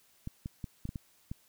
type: clicks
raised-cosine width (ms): 5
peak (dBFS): -25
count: 7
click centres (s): 0.274 / 0.459 / 0.642 / 0.854 / 0.891 / 0.958 / 1.315
effects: white hiss -66 dBFS RMS until 1.48 s